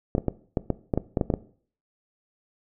clicks, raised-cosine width 2 ms, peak -9 dBFS, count 11, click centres 0.151 / 0.181 / 0.283 / 0.572 / 0.703 / 0.938 / 0.976 / 1.172 / 1.212 / 1.302 / 1.339 s, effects noise-tail reverb RT60 0.5 s tail -18 dB re dry

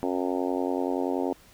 harmonic tone, 90.5 Hz, F#2, 38 cents flat, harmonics 3 / 4 / 5 / 6 / 7 / 8 / 9 / 10, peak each -29 / -31 / -33 / -35 / -36 / -37 / -38 / -39 dBFS, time 0.03-1.33 s, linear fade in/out 0 ms, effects pink hiss -55 dBFS RMS until 1.53 s

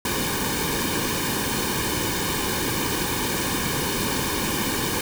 pink noise with comb filter, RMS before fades -25 dBFS, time 0.05-5.01 s, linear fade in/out 2 ms, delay 1.5 ms, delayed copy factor -0.75, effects none

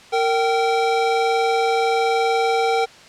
square tone pair together, 460.2 / 774 Hz, A#4 / G5, -22 / -22 cents, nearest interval major sixth, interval 900 cents, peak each -20 dBFS, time 0.12-2.86 s, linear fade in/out 20 ms, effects white hiss -44 dBFS RMS until 3.08 s + low-pass 5000 Hz 12 dB/octave

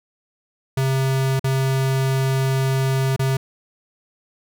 square tone with dropouts, 133.4 Hz, C3, 34 cents sharp, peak -18 dBFS, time 0.77-3.37 s, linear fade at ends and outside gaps 5 ms, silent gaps 1.395-1.441 / 3.163-3.193 s, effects none

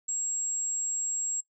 sine tone, 7600 Hz, A#8, 33 cents sharp, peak -28 dBFS, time 0.08-1.41 s, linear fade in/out 10 ms, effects noise-tail reverb RT60 0.1 s tail -20 dB re dry

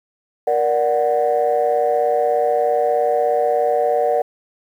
sine chord, Bb augmented, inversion none, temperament equal with one note detuned, 470.5 / 587.3 / 740 Hz, Bb4 / D5 / F#5, +16 / 0 / 0 cents, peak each -18 dBFS, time 0.47-4.22 s, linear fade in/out 5 ms, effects tanh soft clip ceiling -8 dBFS + 8-bit

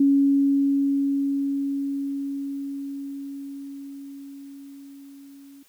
sine tone with level ramp, 278.1 Hz, C#4, 6 cents sharp, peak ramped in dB -14 to -44 dBFS, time 0-5.63 s, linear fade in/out 5 ms, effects white hiss -59 dBFS RMS until 5.68 s

